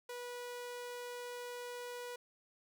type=tone; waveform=sawtooth; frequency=488.1 Hz; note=B4; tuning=20 cents flat; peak=-39 dBFS; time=0.09-2.16 s; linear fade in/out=5 ms; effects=none

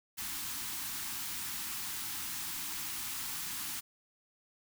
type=band-stop noise; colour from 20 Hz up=white; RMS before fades=-39 dBFS; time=0.17-3.81 s; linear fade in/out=20 ms; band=350 to 800 Hz; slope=48 dB/octave; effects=none

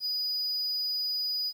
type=tone; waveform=triangle; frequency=4940 Hz; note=D#8; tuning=13 cents flat; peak=-27 dBFS; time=0-1.53 s; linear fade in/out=50 ms; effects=10-bit

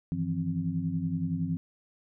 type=tone cluster; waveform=sine; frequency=97.9 / 158.9 / 169.6 / 263 Hz; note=G2 / D#3 / E3 / C4; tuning=-2 / +37 / +50 / +9 cents; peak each=-38 / -34 / -30 / -35 dBFS; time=0.12-1.57 s; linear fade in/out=0 ms; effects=none

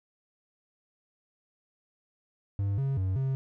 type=tone with pitch steps; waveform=triangle; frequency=99.6 / 136.3 / 94.3 / 133.7 Hz; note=G2 / C#3 / F#2 / C3; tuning=+28 / -29 / +33 / +38 cents; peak=-24 dBFS; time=2.59-3.35 s; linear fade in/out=0 ms; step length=190 ms; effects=none

